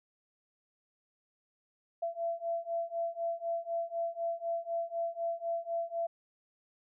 sine beating tone pair, 672 / 676 Hz, E5 / E5, +33 / +43 cents, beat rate 4 Hz, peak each -36 / -35 dBFS, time 2.02-6.07 s, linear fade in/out 10 ms, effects none

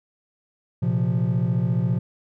triangle chord, Bb suspended second, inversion none, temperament just, 116.54 / 131.11 / 174.81 Hz, Bb2 / C3 / F3, 0 / +4 / +2 cents, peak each -21 dBFS, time 0.82-1.99 s, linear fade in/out 10 ms, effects tanh soft clip ceiling -12 dBFS

